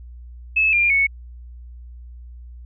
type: tone with pitch steps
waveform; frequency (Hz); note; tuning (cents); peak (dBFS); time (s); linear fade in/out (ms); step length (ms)
sine; 2600 / 2398 / 2212; E7 / D7 / C#7; -24 / +36 / -4; -14; 0.56-1.07; 10; 170
effects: added 60 Hz sine -36 dBFS peak until 2.65 s